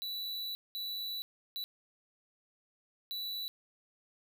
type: tone bursts at uneven times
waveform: square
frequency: 3951 Hz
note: B7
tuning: in tune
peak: -37 dBFS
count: 4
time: 0.02-0.55 / 0.75-1.22 / 1.56-1.64 / 3.11-3.48 s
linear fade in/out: 0 ms
effects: none